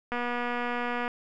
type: click train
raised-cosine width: 0.5 ms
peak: -17 dBFS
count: 233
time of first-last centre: 0.12-1.079 s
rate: 242 Hz
effects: none